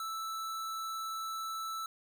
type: tone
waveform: square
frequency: 1318.5 Hz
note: E6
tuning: in tune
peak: -37 dBFS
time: 0-1.86 s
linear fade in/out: 2 ms
effects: none